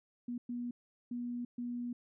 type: tone bursts at uneven times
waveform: sine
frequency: 242 Hz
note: B3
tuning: 35 cents flat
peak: -36 dBFS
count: 4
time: 0.28-0.38 / 0.49-0.71 / 1.11-1.45 / 1.58-1.93 s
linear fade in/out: 5 ms
effects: none